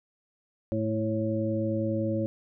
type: harmonic tone with a mistuned harmonic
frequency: 110 Hz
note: A2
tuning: in tune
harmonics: 1 / 2 / 3 / 5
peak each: -31 / -31 / -31 / -31 dBFS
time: 0.72-2.26 s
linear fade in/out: 0 ms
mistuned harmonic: 1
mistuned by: -28 cents
effects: none